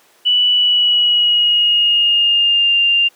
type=tone with pitch glide; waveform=sine; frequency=2960 to 2794 Hz; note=F#7 to F7; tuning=0 to 0 cents; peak=-10 dBFS; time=0.25-3.09 s; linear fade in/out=20 ms; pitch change=-100 cents; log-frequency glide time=0.51-2.76 s; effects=pink hiss -51 dBFS RMS until 3.15 s + high-pass 400 Hz 12 dB/octave